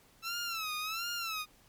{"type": "tone with vibrato", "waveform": "15% pulse", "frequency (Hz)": 1318.5, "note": "E6", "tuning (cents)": 0, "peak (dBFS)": -28, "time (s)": [0.22, 1.46], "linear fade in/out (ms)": 50, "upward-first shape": "sine", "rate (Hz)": 1.4, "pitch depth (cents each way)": 120, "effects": ["pink hiss -63 dBFS RMS until 1.68 s", "MP3 96 kbps"]}